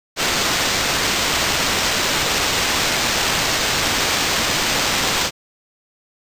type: noise with sample-and-hold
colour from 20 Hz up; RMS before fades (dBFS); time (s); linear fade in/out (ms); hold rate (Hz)
violet; -19; 0.16-5.31; 50; 11025
effects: resampled to 32000 Hz